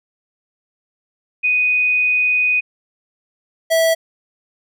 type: tone pair in turn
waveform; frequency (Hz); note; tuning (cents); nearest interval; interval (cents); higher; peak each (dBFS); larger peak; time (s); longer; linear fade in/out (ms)
sine / square; 2489 / 654.1; D#7 / E5; 0 / -14; octave + major seventh; 2314; first; -13; neither; 1.43-2.61 / 3.7-3.95; first; 20
effects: none